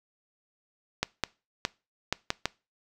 clicks, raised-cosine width 0.2 ms, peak -8 dBFS, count 6, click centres 1.03 / 1.237 / 1.651 / 2.126 / 2.304 / 2.456 s, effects noise-tail reverb RT60 0.3 s tail -23 dB re dry

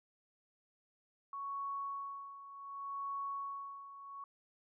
sine tone with tremolo, 1112 Hz, C#6, 5 cents sharp, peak -37 dBFS, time 1.33-4.24 s, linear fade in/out 2 ms, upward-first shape sine, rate 0.67 Hz, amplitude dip 75%, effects none

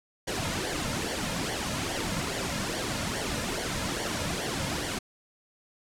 pink noise with flanger, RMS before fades -31 dBFS, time 0.27-4.99 s, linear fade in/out 10 ms, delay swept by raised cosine 0.77 to 2.67 ms, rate 2.4 Hz, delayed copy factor -0.65, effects low-pass 9000 Hz 12 dB/octave

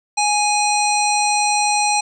harmonic tone, 830.6 Hz, G#5, in tune, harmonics 1 / 3 / 5 / 7 / 9 / 10, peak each -17 / -22 / -24 / -25 / -27 / -27 dBFS, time 0.17-2.01 s, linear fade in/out 10 ms, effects none

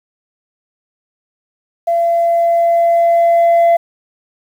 sine tone with level ramp, 680 Hz, F5, 46 cents flat, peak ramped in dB -10 to -4 dBFS, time 1.87-3.77 s, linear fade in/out 10 ms, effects tanh soft clip ceiling -6 dBFS + 7-bit

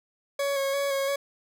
40% pulse tone with vibrato, 554 Hz, C#5, 1 cent flat, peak -24 dBFS, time 0.39-1.16 s, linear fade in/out 5 ms, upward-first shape square, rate 2.9 Hz, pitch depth 20 cents each way, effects none

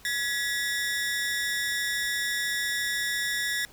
sawtooth ring-modulated tone, 1816 Hz, A#6, 46 cents flat, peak -20 dBFS, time 0.05-3.65 s, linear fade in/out 0 ms, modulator 133 Hz, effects pink hiss -53 dBFS RMS until 3.72 s

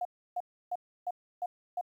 sine tone bursts, 716 Hz, F5, 43 cents sharp, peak -30 dBFS, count 6, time 0.01-1.812 s, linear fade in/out 5 ms, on 42 ms, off 310 ms, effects 11-bit

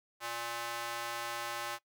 square tone with high-pass filter, 117.6 Hz, A#2, 16 cents sharp, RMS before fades -39 dBFS, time 0.2-1.79 s, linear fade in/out 50 ms, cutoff 920 Hz, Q 1.1, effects noise-tail reverb RT60 0.1 s tail -19 dB re dry

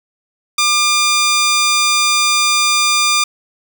10% pulse tone, 1200 Hz, D6, 37 cents sharp, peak -3 dBFS, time 0.58-3.24 s, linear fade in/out 5 ms, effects none

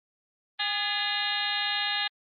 harmonic tone with a mistuned harmonic, 408.1 Hz, G#4, 30 cents flat, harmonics 2 / 3 / 4 / 5 / 6 / 7 / 8 / 9 / 10, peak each -35 / -41 / -33 / -36 / -39 / -34 / -37 / -32 / -35 dBFS, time 0.59-2.08 s, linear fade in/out 10 ms, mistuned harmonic 4, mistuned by +63 cents, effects Opus 24 kbps

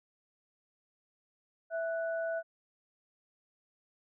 sine tone pair together, 659.3 / 1480 Hz, E5 / F#6, 0 / 0 cents, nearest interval octave + major second, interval 1400 cents, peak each -32 / -40 dBFS, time 1.7-2.43 s, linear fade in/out 50 ms, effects none

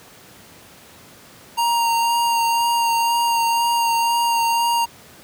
square tone with vibrato, 932 Hz, A#5, 1 cent flat, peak -17 dBFS, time 1.57-4.86 s, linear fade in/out 20 ms, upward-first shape sine, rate 2 Hz, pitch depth 15 cents each way, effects pink hiss -45 dBFS RMS until 5.23 s + high-pass 100 Hz 12 dB/octave

